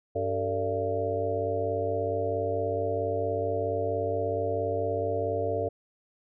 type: harmonic tone with a mistuned harmonic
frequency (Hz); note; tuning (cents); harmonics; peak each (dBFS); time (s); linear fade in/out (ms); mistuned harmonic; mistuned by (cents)
96.9; G2; -20; 1 / 3 / 4 / 5 / 6 / 7; -34 / -39 / -37 / -30 / -32 / -33; 0.15-5.69; 10; 5; -120
effects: none